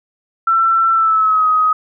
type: tone with pitch glide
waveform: sine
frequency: 1342 to 1259.4 Hz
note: E6 to D#6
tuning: +31 to +21 cents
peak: -10 dBFS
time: 0.47-1.73 s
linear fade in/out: 5 ms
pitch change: -110 cents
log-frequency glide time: 0.92-1.47 s
effects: none